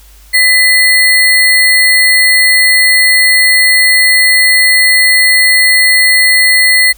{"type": "tone with sample-and-hold", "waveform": "sine", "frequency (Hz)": 2000, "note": "B6", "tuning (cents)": 21, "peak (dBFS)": -4, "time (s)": [0.33, 6.93], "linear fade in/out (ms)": 20, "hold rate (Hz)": 6300, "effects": ["added 50 Hz sine -37 dBFS peak until 6.97 s", "white hiss -43 dBFS RMS until 6.97 s"]}